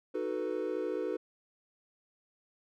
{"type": "chord", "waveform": "triangle", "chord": "B dominant seventh", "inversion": "first", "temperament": "equal", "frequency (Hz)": [311.1, 370, 440, 493.9], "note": ["D#4", "F#4", "A4", "B4"], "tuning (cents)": [0, 0, 0, 0], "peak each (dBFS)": [-37, -35, -35, -35], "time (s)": [0.14, 1.17], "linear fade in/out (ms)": 10, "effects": []}